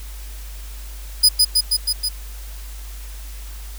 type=tone with echo; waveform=sawtooth; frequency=4978 Hz; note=D#8; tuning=in tune; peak=-6 dBFS; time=1.23-1.29 s; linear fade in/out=10 ms; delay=160 ms; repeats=5; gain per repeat=-2 dB; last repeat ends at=2.09 s; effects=added 50 Hz sine -31 dBFS peak until 3.78 s + white hiss -42 dBFS RMS until 3.78 s